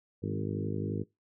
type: harmonic tone with a mistuned harmonic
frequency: 51.5 Hz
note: G#1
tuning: 14 cents flat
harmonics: 2 / 3 / 4 / 5 / 6 / 7 / 8 / 9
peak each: -36 / -38 / -39 / -40 / -41 / -41 / -42 / -43 dBFS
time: 0.22-1.04 s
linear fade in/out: 20 ms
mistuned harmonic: 3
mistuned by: +42 cents
effects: noise-tail reverb RT60 0.2 s tail -22 dB re dry